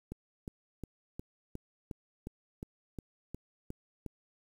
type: click train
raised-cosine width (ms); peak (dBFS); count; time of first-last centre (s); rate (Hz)
3; -27; 12; 0.12-4.063; 2.79
effects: 9-bit

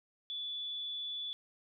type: tone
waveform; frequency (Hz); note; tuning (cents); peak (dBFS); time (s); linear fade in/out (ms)
sine; 3453; A7; -33; -37; 0.3-1.33; 0
effects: none

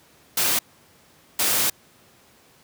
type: noise bursts at uneven times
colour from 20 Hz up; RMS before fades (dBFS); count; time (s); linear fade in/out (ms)
white; -21; 2; 0.37-0.59 / 1.39-1.7; 5
effects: pink hiss -55 dBFS RMS until 2.63 s + high-pass 100 Hz 12 dB/octave

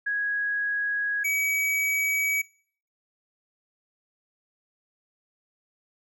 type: tone pair in turn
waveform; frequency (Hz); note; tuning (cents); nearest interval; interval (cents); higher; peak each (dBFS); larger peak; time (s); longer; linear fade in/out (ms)
sine / square; 1659 / 2274; G#6 / C#7; -2 / +44; perfect fourth; 546; second; -24; neither; 0.06-1.24 / 1.24-2.42; neither; 10
effects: noise-tail reverb RT60 0.5 s tail -21 dB re dry

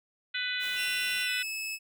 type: harmonic tone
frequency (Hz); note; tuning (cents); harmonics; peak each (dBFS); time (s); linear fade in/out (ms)
497.6; B4; +13; 3 / 4 / 5 / 6 / 7 / 8; -35 / -36 / -37 / -38 / -38 / -39; 0.34-1.43; 10
type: noise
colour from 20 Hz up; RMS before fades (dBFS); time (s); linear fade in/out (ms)
white; -45; 0.59-1.27; 50
type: tone with pitch glide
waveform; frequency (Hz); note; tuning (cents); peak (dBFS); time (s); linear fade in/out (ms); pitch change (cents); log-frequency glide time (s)
sawtooth; 2729 to 2598; F7 to E7; -41 to -26; -30; 0.75-1.79; 50; -85; 1.25-1.3
effects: none

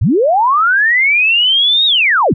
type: linear two-way sweep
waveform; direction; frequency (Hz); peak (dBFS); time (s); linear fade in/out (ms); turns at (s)
sine; up then down; 69.3 to 3808 to 69.3; -8; 0.01-2.34; 10; 1.86
effects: none

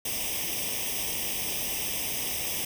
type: noise with comb filter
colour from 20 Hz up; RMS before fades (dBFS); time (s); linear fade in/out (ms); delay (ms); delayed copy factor
white; -31; 0.05-2.65; 5; 0.35; +0.9
effects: none

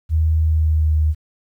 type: tone with pitch glide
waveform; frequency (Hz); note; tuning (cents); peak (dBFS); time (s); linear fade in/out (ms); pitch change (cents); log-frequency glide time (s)
sine; 79.3 to 77.22; D#2 to D#2; +33 to -13; -13; 0.09-1.15; 50; -46; 0.42-0.97
effects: 9-bit

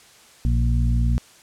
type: harmonic tone with a mistuned harmonic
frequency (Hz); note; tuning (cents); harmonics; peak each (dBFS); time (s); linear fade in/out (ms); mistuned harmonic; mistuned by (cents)
58.6; A#1; +10; 1 / 2 / 3 / 4; -18 / -22 / -34 / -29; 0.45-1.18; 0; 2; +22
effects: white hiss -50 dBFS RMS until 1.42 s + low-pass 9000 Hz 12 dB/octave

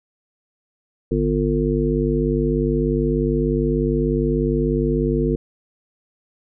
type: harmonic tone with a mistuned harmonic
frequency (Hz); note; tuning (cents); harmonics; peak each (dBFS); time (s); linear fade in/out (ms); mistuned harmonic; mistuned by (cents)
50; G1; +35; 1 / 3 / 5 / 7 / 9; -23 / -23 / -23 / -23 / -23; 1.11-5.36; 5; 1; +110
effects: none

